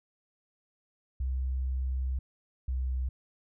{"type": "tone pair in turn", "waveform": "sine", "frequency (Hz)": [64.8, 64.06], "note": ["C2", "C2"], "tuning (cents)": [-16, -36], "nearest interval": "unison", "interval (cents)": 20, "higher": "first", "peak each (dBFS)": -28, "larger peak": "neither", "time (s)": [[1.2, 2.19], [2.68, 3.09]], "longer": "first", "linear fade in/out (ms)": 5, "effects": []}